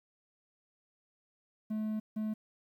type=tone bursts at uneven times; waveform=triangle; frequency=215.7 Hz; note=A3; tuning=34 cents flat; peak=-30 dBFS; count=2; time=1.7-2 / 2.16-2.34 s; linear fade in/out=10 ms; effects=11-bit